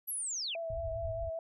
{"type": "linear sweep", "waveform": "sine", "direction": "down", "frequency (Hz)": [11990, 2240], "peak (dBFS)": -34, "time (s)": [0.07, 0.56], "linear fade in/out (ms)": 20}
{"type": "tone with vibrato", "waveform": "sine", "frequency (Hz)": 659.3, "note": "E5", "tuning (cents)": 0, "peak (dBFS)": -35, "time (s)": [0.55, 1.39], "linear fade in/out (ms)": 2, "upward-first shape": "triangle", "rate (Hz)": 4.9, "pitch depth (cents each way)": 30}
{"type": "low-pass noise", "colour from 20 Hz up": "white", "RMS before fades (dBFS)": -41, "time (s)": [0.7, 1.3], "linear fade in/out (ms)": 5, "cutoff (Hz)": 110, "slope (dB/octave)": 96}
{"effects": []}